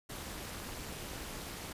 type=noise with amplitude modulation; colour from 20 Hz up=pink; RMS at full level=-40 dBFS; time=0.09-1.73 s; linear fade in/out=10 ms; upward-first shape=sine; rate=253 Hz; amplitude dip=75%; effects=resampled to 32000 Hz